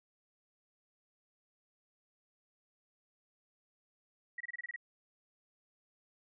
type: tone bursts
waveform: sine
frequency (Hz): 1921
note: B6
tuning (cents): -48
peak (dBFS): -38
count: 8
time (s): 4.38-4.762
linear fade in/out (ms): 5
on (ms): 25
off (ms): 26
effects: none